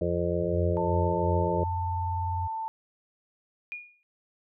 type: harmonic tone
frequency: 87 Hz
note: F2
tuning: 6 cents flat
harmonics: 1 / 2 / 4 / 5 / 6 / 7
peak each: -32 / -32 / -32 / -32 / -32 / -32 dBFS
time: 0.01-1.64 s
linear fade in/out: 5 ms
type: tone with vibrato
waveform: sine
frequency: 89.8 Hz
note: F2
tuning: 49 cents sharp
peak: -29 dBFS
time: 0.42-2.48 s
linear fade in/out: 20 ms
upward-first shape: sine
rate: 20 Hz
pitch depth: 88 cents each way
type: tone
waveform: sine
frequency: 890 Hz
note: A5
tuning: 20 cents sharp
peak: -30 dBFS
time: 0.77-2.68 s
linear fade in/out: 0 ms
type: tone with exponential decay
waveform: sine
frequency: 2437 Hz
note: D#7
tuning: 37 cents flat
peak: -31 dBFS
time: 3.72-4.03 s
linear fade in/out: 0 ms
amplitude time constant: 66 ms
effects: none